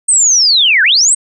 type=linear two-way sweep; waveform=sine; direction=down then up; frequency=8500 to 1471 to 8500 Hz; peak=-6 dBFS; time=0.08-1.15 s; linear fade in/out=10 ms; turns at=0.83 s; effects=none